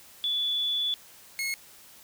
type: tone pair in turn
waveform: sine / sawtooth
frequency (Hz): 3446 / 2171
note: A7 / C#7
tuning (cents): -37 / -37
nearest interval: minor sixth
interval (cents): 800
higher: first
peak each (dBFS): -25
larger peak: neither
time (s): 0.24-0.94 / 1.39-1.54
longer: first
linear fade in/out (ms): 0
effects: white hiss -52 dBFS RMS until 2.03 s